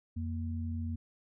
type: tone pair together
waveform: sine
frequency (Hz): 87.31 / 233.3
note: F2 / A#3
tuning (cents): 0 / +2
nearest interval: octave + perfect fourth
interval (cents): 1702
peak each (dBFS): -34 / -39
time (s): 0.16-0.96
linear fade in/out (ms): 10
effects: none